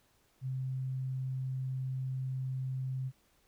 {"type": "tone", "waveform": "sine", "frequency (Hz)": 130.81, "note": "C3", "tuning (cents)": 0, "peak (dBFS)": -33, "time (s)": [0.41, 3.12], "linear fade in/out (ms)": 50, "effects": ["pink hiss -70 dBFS RMS until 3.47 s"]}